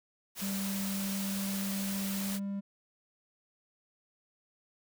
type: noise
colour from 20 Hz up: white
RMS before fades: -39 dBFS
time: 0.35-2.4 s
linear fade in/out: 50 ms
type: tone with pitch glide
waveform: triangle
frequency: 196 to 198.74 Hz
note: G3 to G3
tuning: 0 to +24 cents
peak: -31 dBFS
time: 0.41-2.61 s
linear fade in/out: 20 ms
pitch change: +24 cents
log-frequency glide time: 2.18-2.42 s
effects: none